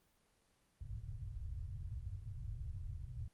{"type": "low-pass noise", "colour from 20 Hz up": "white", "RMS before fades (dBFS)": -45, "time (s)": [0.81, 3.28], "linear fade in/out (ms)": 5, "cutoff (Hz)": 120, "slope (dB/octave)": 48, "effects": ["pink hiss -75 dBFS RMS until 3.33 s", "Opus 24 kbps"]}